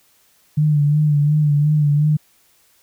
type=tone with vibrato; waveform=sine; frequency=148.7 Hz; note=D3; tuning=22 cents sharp; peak=-12 dBFS; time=0.57-2.17 s; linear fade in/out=10 ms; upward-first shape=sine; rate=2.8 Hz; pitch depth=45 cents each way; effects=white hiss -57 dBFS RMS until 2.82 s